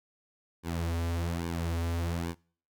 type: tone with flanger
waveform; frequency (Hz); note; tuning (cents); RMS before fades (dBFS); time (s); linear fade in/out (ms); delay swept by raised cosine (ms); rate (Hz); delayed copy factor
sawtooth; 84.4; E2; +41; -32; 0.63-2.35; 50; 1.5 to 6.4; 1.2; -0.8
effects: noise-tail reverb RT60 0.5 s tail -25 dB re dry